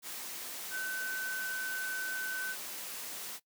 sine tone in noise, 1521 Hz, F#6, 47 cents sharp, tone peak -35 dBFS, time 0.7-2.56 s, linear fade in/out 50 ms, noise white, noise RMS -42 dBFS, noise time 0.02-3.4 s, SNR +4 dB, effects noise-tail reverb RT60 0.1 s tail -19 dB re dry + high-pass 200 Hz 12 dB/octave

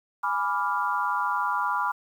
sine chord, G# diminished seventh, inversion none, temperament equal, 830.6 / 987.8 / 1174.7 / 1396.9 Hz, G#5 / B5 / D6 / F6, 0 / 0 / 0 / 0 cents, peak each -32 / -27 / -29 / -30 dBFS, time 0.23-1.92 s, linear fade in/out 10 ms, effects 9-bit

